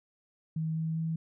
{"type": "tone with pitch steps", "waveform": "sine", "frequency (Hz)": [159.5, 160.8, 162.1], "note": ["D#3", "E3", "E3"], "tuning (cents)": [43, -43, -29], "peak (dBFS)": -29, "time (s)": [0.56, 1.16], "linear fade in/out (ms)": 5, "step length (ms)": 200, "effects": []}